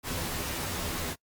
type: noise with comb filter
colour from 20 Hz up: pink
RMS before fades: -33 dBFS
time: 0.03-1.16 s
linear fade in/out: 50 ms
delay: 12 ms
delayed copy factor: +0.6
effects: noise-tail reverb RT60 0.1 s tail -23 dB re dry + MP3 96 kbps